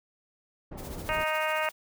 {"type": "low-pass noise", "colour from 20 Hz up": "pink", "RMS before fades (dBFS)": -39, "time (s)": [0.71, 1.24], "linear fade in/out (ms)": 10, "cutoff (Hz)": 770, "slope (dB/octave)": 12}
{"type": "noise with tremolo", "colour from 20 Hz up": "white", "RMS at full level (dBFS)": -45, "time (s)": [0.77, 1.72], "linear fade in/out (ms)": 20, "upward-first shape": "sine", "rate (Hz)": 14, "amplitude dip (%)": 60}
{"type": "harmonic tone", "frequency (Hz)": 311.1, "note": "D#4", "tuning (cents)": 0, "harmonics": [2, 3, 4, 5, 6, 7, 8, 9], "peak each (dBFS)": [-31, -33, -34, -35, -36, -36, -37, -38], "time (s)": [1.09, 1.69], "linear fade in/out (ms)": 0}
{"effects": []}